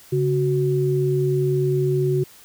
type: tone pair together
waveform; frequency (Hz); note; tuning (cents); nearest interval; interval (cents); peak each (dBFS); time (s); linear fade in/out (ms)
sine; 140 / 370; C#3 / F#4; +18 / 0; octave + perfect fourth; 1682; -20; 0.12-2.24; 10
effects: white hiss -48 dBFS RMS until 2.44 s